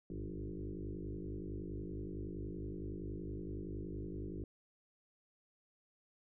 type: tone with frequency modulation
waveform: sine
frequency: 129 Hz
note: C3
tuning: 24 cents flat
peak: -40 dBFS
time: 0.1-4.44 s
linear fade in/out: 2 ms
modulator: 50.7 Hz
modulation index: 5.2
effects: none